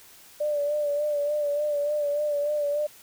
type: tone with vibrato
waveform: sine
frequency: 587.3 Hz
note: D5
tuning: in tune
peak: -23 dBFS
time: 0.4-2.87 s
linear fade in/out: 10 ms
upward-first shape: sine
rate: 3.4 Hz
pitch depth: 38 cents each way
effects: white hiss -51 dBFS RMS until 3.02 s